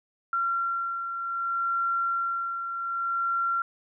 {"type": "beating tone pair", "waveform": "sine", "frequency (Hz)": [1370, 1370.64], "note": ["F6", "F6"], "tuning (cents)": [-34, -33], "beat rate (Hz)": 0.64, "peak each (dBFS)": [-26, -35], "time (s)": [0.33, 3.62], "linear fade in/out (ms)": 2, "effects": []}